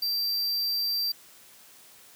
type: tone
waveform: square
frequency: 4699 Hz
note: D8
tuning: in tune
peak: -26 dBFS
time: 0.02-1.12 s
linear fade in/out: 5 ms
effects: white hiss -53 dBFS RMS until 2.15 s + high-pass 100 Hz 12 dB/octave